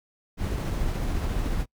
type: noise with tremolo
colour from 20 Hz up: brown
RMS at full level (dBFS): -26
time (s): 0.37-1.66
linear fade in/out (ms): 50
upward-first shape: triangle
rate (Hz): 14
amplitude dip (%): 25
effects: noise-tail reverb RT60 0.1 s tail -25 dB re dry